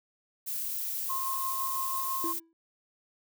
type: noise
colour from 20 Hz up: violet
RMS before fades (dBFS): -34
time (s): 0.46-2.4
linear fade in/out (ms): 20
type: tone with tremolo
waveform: sine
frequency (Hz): 1065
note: C6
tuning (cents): +30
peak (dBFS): -31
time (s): 1.09-2.33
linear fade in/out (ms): 10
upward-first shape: sine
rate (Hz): 6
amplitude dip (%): 30
type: tone with exponential decay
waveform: triangle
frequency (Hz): 329.6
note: E4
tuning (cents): 0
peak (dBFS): -28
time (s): 2.24-2.53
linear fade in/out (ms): 1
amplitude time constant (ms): 62
effects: none